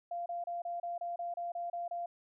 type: tone bursts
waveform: sine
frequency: 693 Hz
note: F5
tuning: 14 cents flat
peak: -35 dBFS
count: 11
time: 0.11-2.06 s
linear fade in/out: 5 ms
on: 150 ms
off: 30 ms
effects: none